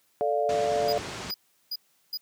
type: chord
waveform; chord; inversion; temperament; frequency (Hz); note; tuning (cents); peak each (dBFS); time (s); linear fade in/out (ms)
sine; D minor; second; equal; 440 / 587.3 / 698.5; A4 / D5 / F5; 0 / 0 / 0; -28 / -27 / -27; 0.21-0.98; 0
type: low-pass noise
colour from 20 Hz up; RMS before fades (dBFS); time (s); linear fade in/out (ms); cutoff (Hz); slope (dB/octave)
pink; -36; 0.49-1.31; 2; 7400; 24
type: tone bursts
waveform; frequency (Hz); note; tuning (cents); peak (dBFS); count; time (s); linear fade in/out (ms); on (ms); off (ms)
square; 4923; D#8; -19; -30; 4; 0.88-2.174; 5; 46; 370
effects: white hiss -67 dBFS RMS until 2.21 s + high-pass 100 Hz 12 dB/octave